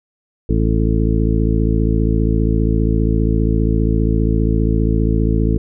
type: harmonic tone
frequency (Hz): 55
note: A1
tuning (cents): 0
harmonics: 1 / 2 / 3 / 4 / 5 / 6 / 8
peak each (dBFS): -16 / -19 / -21 / -22 / -23 / -24 / -25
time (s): 0.49-5.58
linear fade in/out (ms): 5
effects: none